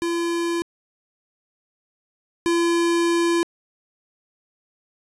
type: tone pair in turn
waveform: square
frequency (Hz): 340 / 340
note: F4 / F4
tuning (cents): -46 / -46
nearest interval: unison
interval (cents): 0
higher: neither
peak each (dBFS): -22 / -18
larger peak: second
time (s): 0.02-0.62 / 2.46-3.43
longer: second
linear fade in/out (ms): 0
effects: resampled to 24000 Hz + 8-bit